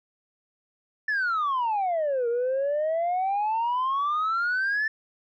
sine exponential two-way sweep, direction down then up, 1776 to 463.3 to 1776 Hz, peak -21 dBFS, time 1.08-4.88 s, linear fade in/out 5 ms, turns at 2.28 s, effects tanh soft clip ceiling -21 dBFS

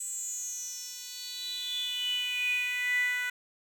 10% pulse tone with high-pass filter sweep, 494.8 Hz, B4, 3 cents sharp, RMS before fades -33 dBFS, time 0-3.3 s, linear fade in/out 5 ms, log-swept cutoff 8000 to 1700 Hz, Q 9.8, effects none

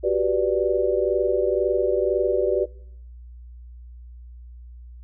sine chord, G major seventh, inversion third, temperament equal, 370 / 392 / 493.9 / 587.3 Hz, F#4 / G4 / B4 / D5, 0 / 0 / 0 / 0 cents, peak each -24 dBFS, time 0.03-2.66 s, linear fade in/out 20 ms, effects noise-tail reverb RT60 0.8 s tail -25 dB re dry + added 60 Hz sine -39 dBFS peak until 5.03 s

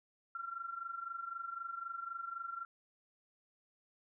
sine tone with amplitude modulation, 1367 Hz, F6, 37 cents flat, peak -37 dBFS, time 0.35-2.65 s, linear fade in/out 2 ms, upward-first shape sine, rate 23.9 Hz, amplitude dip 75%, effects none

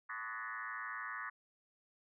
sine tone with frequency modulation, 1480 Hz, F#6, in tune, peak -40 dBFS, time 0.09-1.3 s, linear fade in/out 10 ms, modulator 113 Hz, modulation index 3.9, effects none

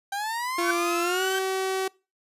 30% pulse linear sweep, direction up, 780 to 1568 Hz, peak -25 dBFS, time 0.12-1.39 s, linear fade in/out 5 ms
sine tone with exponential growth, 1520 Hz, F#6, 46 cents sharp, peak -19 dBFS, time 0.58-0.71 s, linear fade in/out 5 ms, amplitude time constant 28 ms
sawtooth tone with pitch glide, 344.7 to 380.3 Hz, F4 to F#4, -23 to +48 cents, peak -21 dBFS, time 0.58-1.88 s, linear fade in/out 5 ms, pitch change +171 cents, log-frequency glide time 1.02-1.23 s
effects noise-tail reverb RT60 0.3 s tail -24 dB re dry + resampled to 32000 Hz

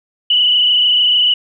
sine tone with frequency modulation, 2960 Hz, F#7, in tune, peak -9 dBFS, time 0.3-1.34 s, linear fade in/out 5 ms, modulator 26.7 Hz, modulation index 3, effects none

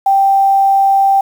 sine tone with quantisation, 784 Hz, G5, in tune, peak -7 dBFS, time 0.06-1.21 s, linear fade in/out 5 ms, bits 6, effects none

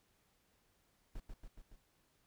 brown noise with echo, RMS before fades -44 dBFS, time 1.15-1.2 s, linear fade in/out 5 ms, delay 140 ms, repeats 4, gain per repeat -3 dB, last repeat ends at 1.76 s, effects pink hiss -75 dBFS RMS until 2.26 s

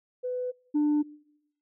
sine tone pair in turn, 499.9 / 297.2 Hz, B4 / D4, +21 / +21 cents, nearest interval major sixth, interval 900 cents, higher first, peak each -28 / -19 dBFS, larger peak second, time 0.23-0.52 / 0.74-1.03 s, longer neither, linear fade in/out 20 ms, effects noise-tail reverb RT60 0.9 s tail -26 dB re dry + tanh soft clip ceiling -20 dBFS

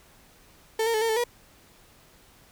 35% pulse tone with pitch steps, 443.7 / 460.3 / 433.3 / 455.9 / 439.9 / 480.7 Hz, A4 / A#4 / A4 / A#4 / A4 / B4, +14 / -22 / -27 / -39 / 0 / -47 cents, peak -21 dBFS, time 0.79-1.24 s, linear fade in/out 5 ms, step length 75 ms, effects pink hiss -56 dBFS RMS until 2.51 s

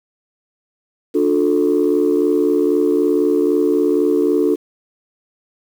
sine chord, D minor, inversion none, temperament equal with one note detuned, 293.7 / 357.6 / 440 Hz, D4 / F4 / A4, 0 / +41 / 0 cents, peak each -16 dBFS, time 1.14-4.56 s, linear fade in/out 20 ms, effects tanh soft clip ceiling -6 dBFS + 7-bit

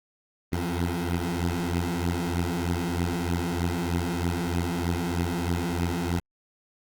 15% pulse beating tone pair, 84.9 / 88.1 Hz, F2 / F2, -48 / +16 cents, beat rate 3.2 Hz, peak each -22 dBFS, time 0.52-6.2 s, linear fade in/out 10 ms, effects Opus 24 kbps

